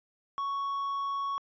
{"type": "tone", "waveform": "triangle", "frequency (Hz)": 1112, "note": "C#6", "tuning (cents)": 5, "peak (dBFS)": -28, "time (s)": [0.38, 1.38], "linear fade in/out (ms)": 0, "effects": ["resampled to 16000 Hz"]}